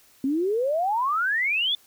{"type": "exponential sweep", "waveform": "sine", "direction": "up", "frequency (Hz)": [259.1, 3564], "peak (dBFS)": -21, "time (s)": [0.24, 1.75], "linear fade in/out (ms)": 2, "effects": ["white hiss -57 dBFS RMS until 1.86 s"]}